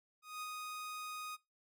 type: tone with ADSR envelope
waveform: sawtooth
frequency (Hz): 1244.5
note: D#6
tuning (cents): 0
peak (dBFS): -37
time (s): 0.22-1.37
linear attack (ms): 200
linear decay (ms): 31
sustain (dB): -2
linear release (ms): 28
effects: noise-tail reverb RT60 0.2 s tail -20 dB re dry